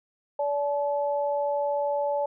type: tone pair together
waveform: sine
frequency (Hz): 575.3 / 862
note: D5 / A5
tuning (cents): -36 / -36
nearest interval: perfect fifth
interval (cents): 700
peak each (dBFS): -25 / -29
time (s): 0.39-2.26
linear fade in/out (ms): 5
effects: none